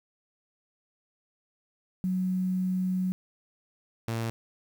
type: tone pair in turn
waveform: sine / sawtooth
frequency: 185 / 114.14 Hz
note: F#3 / A#2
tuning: 0 / -36 cents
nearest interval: minor sixth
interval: 836 cents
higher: first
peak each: -25 dBFS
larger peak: neither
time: 2.04-3.12 / 4.08-4.3 s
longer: first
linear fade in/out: 0 ms
effects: 9-bit